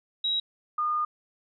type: tone pair in turn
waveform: sine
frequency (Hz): 3844 / 1219.2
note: B7 / D#6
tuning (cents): -48 / -36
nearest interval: octave + minor sixth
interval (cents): 1988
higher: first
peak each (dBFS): -24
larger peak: neither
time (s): 0.24-0.4 / 0.78-1.05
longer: second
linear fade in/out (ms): 5
effects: none